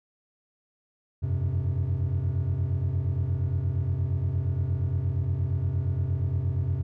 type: chord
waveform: triangle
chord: F suspended second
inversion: none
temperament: equal with one note detuned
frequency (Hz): 87.31 / 95.87 / 130.81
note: F2 / G2 / C3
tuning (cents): 0 / -38 / 0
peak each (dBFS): -26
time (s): 1.22-6.83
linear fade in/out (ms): 20
effects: tanh soft clip ceiling -16 dBFS